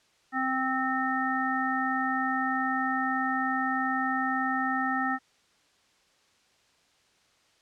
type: harmonic tone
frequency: 261.6 Hz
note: C4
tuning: in tune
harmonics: 1 / 3 / 5 / 7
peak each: -31 / -31 / -31 / -31 dBFS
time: 0.32-5.19 s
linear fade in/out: 50 ms
effects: white hiss -65 dBFS RMS until 7.61 s + low-pass 6000 Hz 12 dB/octave